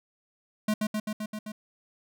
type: tone with echo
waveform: square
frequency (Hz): 213.6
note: G#3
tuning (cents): +49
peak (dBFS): -24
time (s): 0.68-0.74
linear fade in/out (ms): 5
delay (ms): 130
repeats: 6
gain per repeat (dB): -2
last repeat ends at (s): 1.52
effects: none